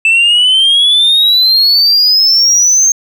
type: exponential sweep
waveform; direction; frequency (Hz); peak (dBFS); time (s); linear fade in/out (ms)
sine; up; 2637 to 6430; -3; 0.05-2.92; 2
effects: tanh soft clip ceiling -4 dBFS